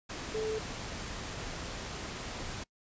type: tone in noise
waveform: sine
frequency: 436.1 Hz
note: A4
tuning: 15 cents flat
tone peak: -31 dBFS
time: 0.34-0.59 s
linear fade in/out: 10 ms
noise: pink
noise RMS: -40 dBFS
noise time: 0.09-2.64 s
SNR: +6 dB
effects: noise-tail reverb RT60 0.1 s tail -23 dB re dry + resampled to 16000 Hz